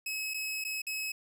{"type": "tone with dropouts", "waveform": "sawtooth", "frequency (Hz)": 2567, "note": "E7", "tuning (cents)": -47, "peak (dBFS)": -30, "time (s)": [0.06, 1.12], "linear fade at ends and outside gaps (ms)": 5, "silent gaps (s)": [[0.338, 0.342], [0.641, 0.648], [0.819, 0.867]], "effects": []}